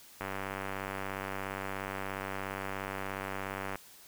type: click train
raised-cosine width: 0.5 ms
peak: -21 dBFS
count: 345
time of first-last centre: 0.21-3.756 s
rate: 97 Hz
effects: white hiss -55 dBFS RMS until 4.07 s